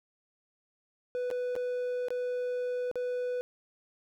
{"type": "tone with dropouts", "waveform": "triangle", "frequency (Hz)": 495.5, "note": "B4", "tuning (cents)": 6, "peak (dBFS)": -28, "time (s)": [1.15, 3.41], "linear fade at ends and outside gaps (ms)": 0, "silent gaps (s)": [[1.303, 1.312], [1.554, 1.563], [2.084, 2.105], [2.914, 2.956]], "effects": []}